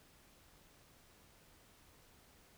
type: silence
effects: pink hiss -65 dBFS RMS until 2.57 s